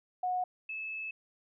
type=tone pair in turn; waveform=sine; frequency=730 / 2607 Hz; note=F#5 / E7; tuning=-24 / -20 cents; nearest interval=octave + minor seventh; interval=2204 cents; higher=second; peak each=-29 / -36 dBFS; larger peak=first; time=0.23-0.44 / 0.69-1.11 s; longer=second; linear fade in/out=5 ms; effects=none